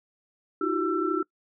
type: tone cluster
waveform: sine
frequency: 314.8 / 348.4 / 380.2 / 1338 Hz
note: D#4 / F4 / F#4 / E6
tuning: +20 / -4 / +47 / +25 cents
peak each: -29 dBFS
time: 0.61-1.23 s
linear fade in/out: 5 ms
effects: noise-tail reverb RT60 0.1 s tail -23 dB re dry